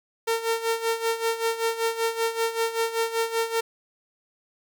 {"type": "tone with tremolo", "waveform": "sawtooth", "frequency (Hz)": 455.6, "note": "A#4", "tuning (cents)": -40, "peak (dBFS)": -17, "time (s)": [0.27, 3.61], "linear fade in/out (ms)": 10, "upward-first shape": "sine", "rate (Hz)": 5.2, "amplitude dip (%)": 75, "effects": []}